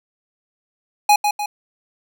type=tone with echo; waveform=square; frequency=830.6 Hz; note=G#5; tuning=in tune; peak=-10 dBFS; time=1.09-1.16 s; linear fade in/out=5 ms; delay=150 ms; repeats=2; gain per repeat=-6 dB; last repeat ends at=1.46 s; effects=none